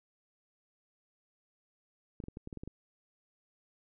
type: clicks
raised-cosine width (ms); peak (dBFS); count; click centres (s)
3; -29; 9; 2.202 / 2.239 / 2.284 / 2.371 / 2.474 / 2.528 / 2.573 / 2.635 / 2.676
effects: none